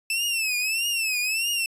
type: tone with vibrato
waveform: sawtooth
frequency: 2637 Hz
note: E7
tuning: in tune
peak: -20 dBFS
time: 0.1-1.66 s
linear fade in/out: 2 ms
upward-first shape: triangle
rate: 1.6 Hz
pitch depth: 150 cents each way
effects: resampled to 32000 Hz